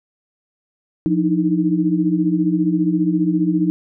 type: tone cluster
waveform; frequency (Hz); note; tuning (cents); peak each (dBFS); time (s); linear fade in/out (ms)
sine; 175.5 / 303.2 / 318; F3 / D#4 / D#4; +9 / -45 / +38; -19; 1.06-3.7; 0
effects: none